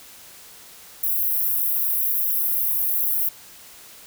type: high-pass noise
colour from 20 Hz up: pink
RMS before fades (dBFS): -22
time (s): 1.03-3.29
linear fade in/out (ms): 5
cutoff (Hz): 12000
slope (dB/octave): 48
effects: white hiss -45 dBFS RMS until 4.06 s